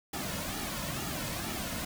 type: noise with flanger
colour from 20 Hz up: pink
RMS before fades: -36 dBFS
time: 0.13-1.85 s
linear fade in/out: 5 ms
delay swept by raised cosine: 1.9 to 2.58 ms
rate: 2.2 Hz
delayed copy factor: -0.65
effects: none